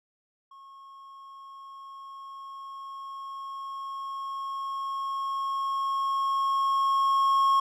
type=tone with level ramp; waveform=triangle; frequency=1089 Hz; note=C#6; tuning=31 cents flat; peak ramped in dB=-45 to -17 dBFS; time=0.51-7.6 s; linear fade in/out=5 ms; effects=none